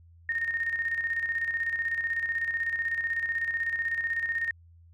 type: tone with tremolo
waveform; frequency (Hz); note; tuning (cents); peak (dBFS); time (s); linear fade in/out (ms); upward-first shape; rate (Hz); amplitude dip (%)
sine; 1842; A#6; -21; -25; 0.29-4.51; 2; square; 16; 50
effects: added 84 Hz sine -52 dBFS peak until 4.93 s